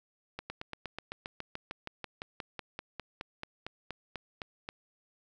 slowing click train, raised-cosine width 0.3 ms, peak -22 dBFS, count 25, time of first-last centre 0.39-4.689 s, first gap 110 ms, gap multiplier 1.04, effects none

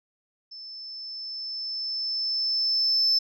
sine tone with level ramp, 5274 Hz, E8, in tune, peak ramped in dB -39 to -17 dBFS, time 0.51-3.19 s, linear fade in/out 10 ms, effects tanh soft clip ceiling -15 dBFS

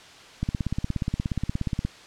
click train, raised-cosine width 5 ms, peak -13 dBFS, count 25, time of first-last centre 0.43-1.85 s, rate 16.9 Hz, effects white hiss -47 dBFS RMS until 2.06 s + low-pass 5000 Hz 12 dB/octave

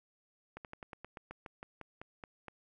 slowing click train, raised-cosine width 0.5 ms, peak -30 dBFS, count 14, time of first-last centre 0.57-2.483 s, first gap 78 ms, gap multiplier 1.1, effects none

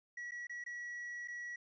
triangle tone with dropouts, 1929 Hz, B6, 41 cents flat, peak -40 dBFS, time 0.17-1.56 s, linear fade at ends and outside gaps 5 ms, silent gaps 0.31-0.318 / 0.47-0.495 / 0.64-0.662 / 1.276-1.282 s, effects resampled to 16000 Hz + 13-bit

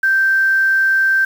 sine tone with quantisation, 1565 Hz, G6, 3 cents flat, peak -11 dBFS, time 0.03-1.25 s, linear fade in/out 5 ms, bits 6, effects none

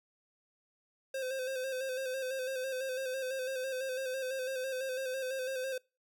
square tone with vibrato, 522 Hz, C5, 4 cents flat, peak -35 dBFS, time 1.14-5.78 s, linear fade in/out 5 ms, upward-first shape square, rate 6 Hz, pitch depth 37 cents each way, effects noise-tail reverb RT60 0.3 s tail -25 dB re dry

